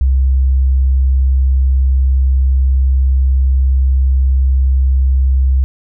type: tone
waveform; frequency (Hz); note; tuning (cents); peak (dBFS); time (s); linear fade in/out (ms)
sine; 65.8; C2; +10; -8; 0.01-5.64; 0
effects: none